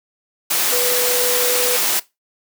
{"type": "tone in noise", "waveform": "sine", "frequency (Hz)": 493.9, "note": "B4", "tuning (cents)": 0, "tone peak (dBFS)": -20, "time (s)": [0.72, 1.77], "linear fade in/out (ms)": 10, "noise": "white", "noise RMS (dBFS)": -18, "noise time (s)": [0.5, 2], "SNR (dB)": -5, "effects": ["noise-tail reverb RT60 0.2 s tail -19 dB re dry", "high-pass 300 Hz 12 dB/octave"]}